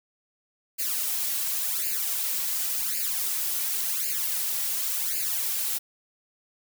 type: noise with flanger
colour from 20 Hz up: blue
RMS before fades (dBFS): -28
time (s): 0.78-5.79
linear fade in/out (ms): 20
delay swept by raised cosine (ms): 0.42 to 3.62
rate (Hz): 0.91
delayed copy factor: +0.95
effects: none